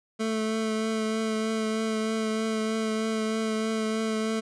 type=tone with vibrato; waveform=25% pulse; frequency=220 Hz; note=A3; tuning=in tune; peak=-22 dBFS; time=0.19-4.41 s; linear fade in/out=20 ms; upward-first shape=triangle; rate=3.2 Hz; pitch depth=18 cents each way; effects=resampled to 22050 Hz